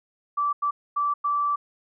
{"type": "tone bursts at uneven times", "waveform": "sine", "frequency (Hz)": 1162, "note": "D6", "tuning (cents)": -19, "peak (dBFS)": -21, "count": 4, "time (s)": [[0.37, 0.53], [0.62, 0.71], [0.96, 1.14], [1.24, 1.56]], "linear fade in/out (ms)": 10, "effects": []}